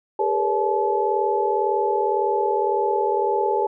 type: tone cluster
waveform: sine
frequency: 402.3 / 444.2 / 482.1 / 564 / 862 Hz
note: G4 / A4 / B4 / C#5 / A5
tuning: +45 / +16 / -42 / +30 / -36 cents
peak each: -23 / -29 / -26 / -29 / -22 dBFS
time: 0.19-3.67 s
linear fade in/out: 5 ms
effects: none